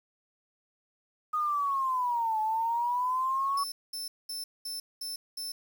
sine linear two-way sweep, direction down then up, 1244.5 to 860 to 1130 Hz, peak -26 dBFS, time 1.33-3.64 s, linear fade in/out 10 ms, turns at 2.4 s
sawtooth tone bursts, 5300 Hz, E8, 9 cents sharp, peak -32 dBFS, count 6, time 3.57-5.52 s, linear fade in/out 5 ms, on 150 ms, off 210 ms
effects 9-bit

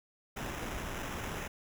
pink noise with sample-and-hold, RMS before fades -39 dBFS, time 0.36-1.48 s, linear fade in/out 10 ms, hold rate 4410 Hz, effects none

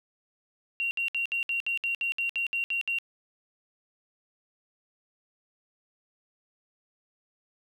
sine tone bursts, 2756 Hz, F7, 24 cents flat, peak -26 dBFS, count 13, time 0.8-2.986 s, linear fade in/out 0 ms, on 110 ms, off 63 ms, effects 9-bit

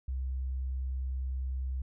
sine tone, 65 Hz, C2, 11 cents flat, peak -31 dBFS, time 0.08-1.82 s, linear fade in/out 5 ms, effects none

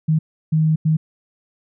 sine tone bursts at uneven times, 157.2 Hz, D#3, 18 cents sharp, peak -13 dBFS, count 3, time 0.08-0.19 / 0.52-0.76 / 0.85-0.97 s, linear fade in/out 10 ms, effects none

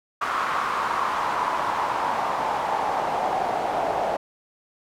pink noise with band-pass filter sweep, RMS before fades -25 dBFS, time 0.21-4.17 s, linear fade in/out 10 ms, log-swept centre 1200 to 690 Hz, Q 3.8, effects none

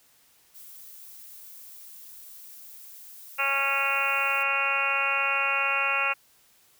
violet noise, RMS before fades -46 dBFS, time 0.54-4.44 s, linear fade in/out 20 ms
harmonic tone, 275.6 Hz, C#4, 10 cents flat, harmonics 2 / 3 / 4 / 5 / 6 / 7 / 8 / 9 / 10, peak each -37 / -35 / -33 / -29 / -38 / -37 / -33 / -28 / -29 dBFS, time 3.38-6.14 s, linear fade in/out 20 ms
effects white hiss -61 dBFS RMS until 6.79 s

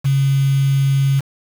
sine tone with quantisation, 136.9 Hz, C#3, 21 cents flat, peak -12 dBFS, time 0.04-1.21 s, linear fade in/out 20 ms, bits 5, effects none

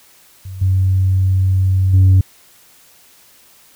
sine tone with level steps, 94.3 Hz, F#2, 33 cents sharp, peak -26 / -10 / -4 dBFS, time 0.45-2.21 s, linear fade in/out 5 ms, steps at 0.61 / 1.93 s, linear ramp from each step 10 ms, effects tanh soft clip ceiling -5 dBFS + white hiss -48 dBFS RMS until 3.75 s

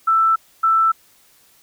sine tone pair in turn, 1326 / 1326 Hz, E6 / E6, +10 / +10 cents, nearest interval unison, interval 0 cents, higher neither, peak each -12 dBFS, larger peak neither, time 0.07-0.36 / 0.63-0.92 s, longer neither, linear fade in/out 10 ms, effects white hiss -54 dBFS RMS until 1.62 s

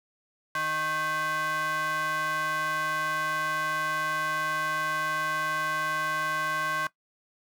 square ring-modulated tone, 233.1 Hz, A#3, in tune, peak -25 dBFS, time 0.55-6.87 s, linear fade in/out 2 ms, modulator 1320 Hz, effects noise-tail reverb RT60 0.1 s tail -18 dB re dry

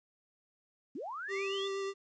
sine linear sweep, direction up, 220 to 3601 Hz, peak -38 dBFS, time 0.95-1.68 s, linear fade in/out 5 ms
square tone with vibrato, 392 Hz, G4, in tune, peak -35 dBFS, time 1.28-1.94 s, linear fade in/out 50 ms, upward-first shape triangle, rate 8.4 Hz, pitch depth 15 cents each way
effects resampled to 16000 Hz + 12-bit

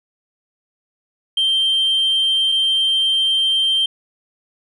sine tone pair in turn, 3146 / 3146 Hz, G7 / G7, +6 / +6 cents, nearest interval unison, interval 0 cents, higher neither, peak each -12 dBFS, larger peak neither, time 1.37-2.52 / 2.52-3.86 s, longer second, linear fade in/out 5 ms, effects tanh soft clip ceiling -12 dBFS

